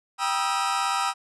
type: tone cluster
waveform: 40% pulse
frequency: 786 / 962 / 1251 / 1328 Hz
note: G5 / B5 / D#6 / E6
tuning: +4 / -46 / +9 / +12 cents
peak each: -28 dBFS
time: 0.18-1.14 s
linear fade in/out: 50 ms
effects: resampled to 24000 Hz